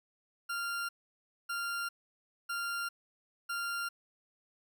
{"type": "tone bursts", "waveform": "40% pulse", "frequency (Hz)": 1392, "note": "F6", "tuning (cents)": -6, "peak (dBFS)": -33, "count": 4, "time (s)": [0.49, 3.89], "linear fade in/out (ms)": 10, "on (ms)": 400, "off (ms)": 600, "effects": []}